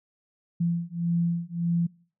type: beating tone pair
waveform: sine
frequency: 169.6 / 171.3 Hz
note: E3 / F3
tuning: +50 / -33 cents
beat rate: 1.7 Hz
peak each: -27 dBFS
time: 0.6-1.87 s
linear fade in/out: 10 ms
effects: noise-tail reverb RT60 0.5 s tail -25 dB re dry